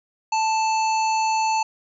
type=harmonic tone; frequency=880 Hz; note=A5; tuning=in tune; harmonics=1 / 3 / 5 / 7 / 8; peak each=-19 / -29 / -33 / -36 / -37 dBFS; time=0.32-1.63 s; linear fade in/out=5 ms; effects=none